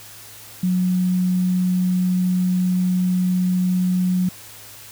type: tone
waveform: sine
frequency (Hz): 182.3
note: F#3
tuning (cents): -25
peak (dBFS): -16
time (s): 0.63-4.29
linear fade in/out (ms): 5
effects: added 106 Hz sine -51 dBFS peak until 4.91 s + white hiss -41 dBFS RMS until 4.91 s